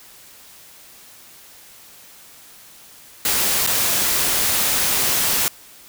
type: noise with dropouts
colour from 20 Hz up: white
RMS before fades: -19 dBFS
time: 3.25-5.48 s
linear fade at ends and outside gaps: 1 ms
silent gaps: 3.665-3.673 s
effects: white hiss -45 dBFS RMS until 5.88 s